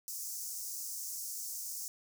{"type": "high-pass noise", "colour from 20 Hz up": "pink", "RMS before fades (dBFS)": -41, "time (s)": [0.08, 1.88], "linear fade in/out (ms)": 0, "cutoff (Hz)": 5400, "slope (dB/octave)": 48, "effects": []}